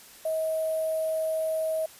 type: tone with sample-and-hold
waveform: sine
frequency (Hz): 637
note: D#5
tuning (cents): +41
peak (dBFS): -25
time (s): 0.25-1.86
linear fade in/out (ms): 5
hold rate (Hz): 11025
effects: white hiss -50 dBFS RMS until 1.99 s + resampled to 32000 Hz